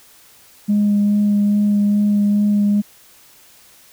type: tone with vibrato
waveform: sine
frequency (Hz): 205.8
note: G#3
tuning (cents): -16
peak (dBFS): -11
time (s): 0.68-2.82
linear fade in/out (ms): 20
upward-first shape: sine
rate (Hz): 2.4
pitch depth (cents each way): 11
effects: tanh soft clip ceiling -9 dBFS + white hiss -48 dBFS RMS until 3.92 s